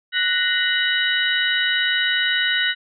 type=tone cluster; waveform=sine; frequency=1481 / 1866 / 2026 / 2958 / 3821 Hz; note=F#6 / A#6 / B6 / F#7 / A#7; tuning=+1 / +1 / +44 / -1 / +42 cents; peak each=-22 / -23 / -29 / -23 / -25 dBFS; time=0.12-2.75 s; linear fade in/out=50 ms; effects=none